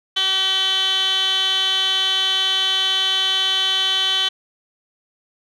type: tone with band-pass filter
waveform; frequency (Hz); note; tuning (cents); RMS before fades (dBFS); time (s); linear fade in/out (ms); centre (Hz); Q
15% pulse; 382.1; G4; -44; -19; 0.16-4.29; 10; 3100; 9.4
effects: none